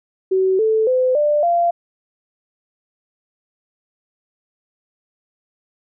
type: tone with pitch steps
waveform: sine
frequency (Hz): 378 / 439.3 / 510.4 / 593.1 / 689.3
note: F#4 / A4 / C5 / D5 / F5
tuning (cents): +37 / -3 / -43 / +17 / -23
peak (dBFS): -13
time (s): 0.31-1.71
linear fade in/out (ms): 10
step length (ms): 280
effects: none